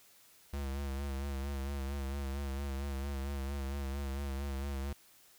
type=tone with vibrato; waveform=square; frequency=69 Hz; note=C#2; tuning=7 cents flat; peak=-36 dBFS; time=0.53-4.93 s; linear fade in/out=5 ms; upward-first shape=sine; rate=4.4 Hz; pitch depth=50 cents each way; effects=white hiss -62 dBFS RMS until 5.38 s